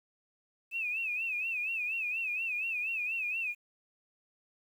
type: tone with vibrato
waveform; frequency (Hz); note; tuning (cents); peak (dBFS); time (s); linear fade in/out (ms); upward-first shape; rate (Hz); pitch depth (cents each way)
sine; 2575; E7; -41; -31; 0.71-3.55; 50; sine; 4.2; 110
effects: 10-bit